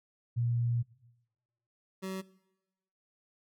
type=tone pair in turn; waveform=sine / 25% pulse; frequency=118.8 / 189.68 Hz; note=A#2 / F#3; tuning=+33 / +43 cents; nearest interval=minor sixth; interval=810 cents; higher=second; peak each=-27 / -32 dBFS; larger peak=first; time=0.36-0.83 / 2.02-2.22 s; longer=first; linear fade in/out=20 ms; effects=noise-tail reverb RT60 1.0 s tail -21 dB re dry